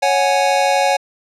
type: chord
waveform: square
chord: C# suspended fourth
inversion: none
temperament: just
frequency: 554.4 / 739.2 / 831.5 Hz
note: C#5 / F#5 / G#5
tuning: 0 / -2 / +2 cents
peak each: -18 dBFS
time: 0.02-0.97 s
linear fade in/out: 10 ms
effects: low-pass 8000 Hz 12 dB/octave